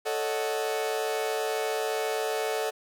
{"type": "chord", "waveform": "40% pulse", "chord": "D# half-diminished seventh", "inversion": "second", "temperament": "equal", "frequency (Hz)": [440, 554.4, 622.3, 740], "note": ["A4", "C#5", "D#5", "F#5"], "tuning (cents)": [0, 0, 0, 0], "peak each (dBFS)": [-29, -35, -34, -33], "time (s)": [0.05, 2.71], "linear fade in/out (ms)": 20, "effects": []}